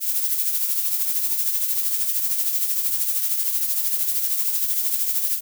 violet noise with tremolo, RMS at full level -20 dBFS, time 0-5.41 s, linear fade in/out 50 ms, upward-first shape triangle, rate 13 Hz, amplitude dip 55%, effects none

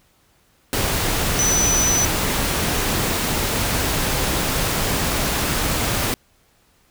sine tone in noise, 5990 Hz, F#8, 20 cents sharp, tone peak -17 dBFS, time 1.39-2.05 s, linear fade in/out 0 ms, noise pink, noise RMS -21 dBFS, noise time 0.73-6.14 s, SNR +1 dB, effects pink hiss -59 dBFS RMS until 6.9 s

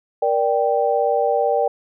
sine chord, G minor, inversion first, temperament just, 470.4 / 588 / 784 Hz, Bb4 / D5 / G5, +16 / +2 / 0 cents, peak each -20 dBFS, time 0.22-1.68 s, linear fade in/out 5 ms, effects none

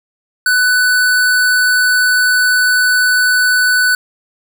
square tone, 1494 Hz, F#6, 16 cents sharp, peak -10 dBFS, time 0.46-3.95 s, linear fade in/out 2 ms, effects none

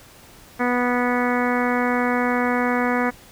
harmonic tone, 245.7 Hz, B3, 9 cents flat, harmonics 1 / 2 / 3 / 4 / 5 / 6 / 7 / 8 / 9, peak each -22 / -25 / -27 / -28 / -29 / -30 / -30 / -31 / -32 dBFS, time 0.59-3.11 s, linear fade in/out 20 ms, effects pink hiss -47 dBFS RMS until 3.31 s

